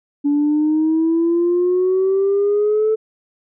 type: exponential sweep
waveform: sine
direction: up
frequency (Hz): 286.1 to 440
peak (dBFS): -12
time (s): 0.24-2.96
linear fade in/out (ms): 20
effects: tanh soft clip ceiling -10 dBFS